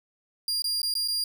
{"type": "tone with dropouts", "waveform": "40% pulse", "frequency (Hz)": 4800, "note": "D8", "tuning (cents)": 37, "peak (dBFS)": -24, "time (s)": [0.48, 1.24], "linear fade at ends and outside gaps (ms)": 2, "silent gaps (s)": [[0.621, 0.642], [0.818, 0.83], [0.94, 0.952], [1.077, 1.083]], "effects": []}